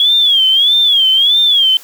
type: tone with vibrato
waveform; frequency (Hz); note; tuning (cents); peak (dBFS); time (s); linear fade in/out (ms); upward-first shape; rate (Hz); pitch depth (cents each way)
sine; 3322; G#7; 0; -7; 0-1.77; 2; sine; 1.6; 140
effects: white hiss -38 dBFS RMS until 1.83 s + high-pass 300 Hz 12 dB/octave